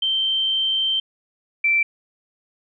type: tone pair in turn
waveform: sine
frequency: 3124 / 2340 Hz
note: G7 / D7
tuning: -7 / -7 cents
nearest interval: perfect fourth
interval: 500 cents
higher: first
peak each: -18 / -15 dBFS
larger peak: second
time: 0.02-1 / 1.64-1.83 s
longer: first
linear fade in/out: 5 ms
effects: none